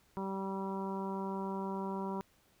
harmonic tone, 193.6 Hz, G3, 21 cents flat, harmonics 1 / 2 / 3 / 4 / 5 / 6 / 7, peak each -38 / -41 / -48 / -48 / -41 / -53 / -54 dBFS, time 0.17-2.21 s, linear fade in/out 0 ms, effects pink hiss -69 dBFS RMS until 2.6 s

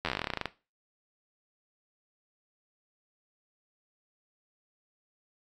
slowing click train, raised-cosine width 0.3 ms, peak -14 dBFS, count 18, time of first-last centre 0.05-0.457 s, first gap 11 ms, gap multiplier 1.09, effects noise-tail reverb RT60 0.3 s tail -17 dB re dry + AAC 64 kbps

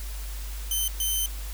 5% pulse tone bursts at uneven times, 3076 Hz, G7, 33 cents flat, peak -16 dBFS, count 2, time 0.71-0.88 / 1-1.26 s, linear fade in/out 2 ms, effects added 50 Hz sine -32 dBFS peak until 1.53 s + white hiss -43 dBFS RMS until 1.53 s

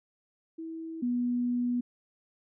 sine tone pair in turn, 325.1 / 244 Hz, E4 / B3, -24 / -21 cents, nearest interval perfect fourth, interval 497 cents, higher first, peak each -36 / -26 dBFS, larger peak second, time 0.58-1.02 / 1.02-1.81 s, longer second, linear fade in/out 10 ms, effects none

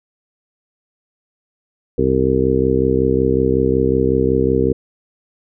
harmonic tone, 65.41 Hz, C2, in tune, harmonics 1 / 2 / 3 / 4 / 5 / 6 / 7, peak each -23 / -22 / -24 / -20 / -23 / -18 / -18 dBFS, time 1.98-4.73 s, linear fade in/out 5 ms, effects none

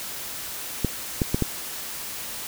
clicks, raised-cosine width 3 ms, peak -8 dBFS, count 4, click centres 0.847 / 1.218 / 1.345 / 1.423 s, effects white hiss -34 dBFS RMS until 2.47 s

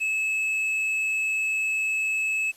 sine tone with tanh clipping, 2596 Hz, E7, 27 cents flat, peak -24 dBFS, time 0-2.52 s, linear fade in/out 20 ms, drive 5 dB, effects white hiss -54 dBFS RMS until 2.56 s + resampled to 32000 Hz

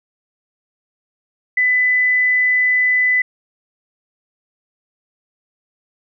sine tone, 2000 Hz, B6, 21 cents sharp, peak -12 dBFS, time 1.57-3.22 s, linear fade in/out 5 ms, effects none

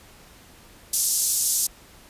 pink band-pass noise, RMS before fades -23 dBFS, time 0.93-1.67 s, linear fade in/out 5 ms, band 5800 to 13000 Hz, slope 24 dB/octave, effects pink hiss -50 dBFS RMS until 2.09 s + resampled to 32000 Hz

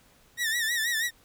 sawtooth tone with vibrato, 1843 Hz, A#6, 20 cents flat, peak -22 dBFS, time 0.37-1.11 s, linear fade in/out 50 ms, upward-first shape sine, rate 6.2 Hz, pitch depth 96 cents each way, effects pink hiss -60 dBFS RMS until 1.24 s

